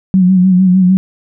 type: tone with vibrato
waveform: sine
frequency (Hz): 185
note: F#3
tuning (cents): 0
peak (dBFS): -5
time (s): 0.14-0.97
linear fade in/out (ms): 0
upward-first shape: sine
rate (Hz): 6.6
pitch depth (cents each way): 51
effects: none